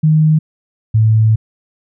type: tone pair in turn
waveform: sine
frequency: 155.56 / 110 Hz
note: D#3 / A2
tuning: 0 / 0 cents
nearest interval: tritone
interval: 600 cents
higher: first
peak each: -7 dBFS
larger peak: neither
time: 0.03-0.39 / 0.94-1.36 s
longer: second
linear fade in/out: 10 ms
effects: none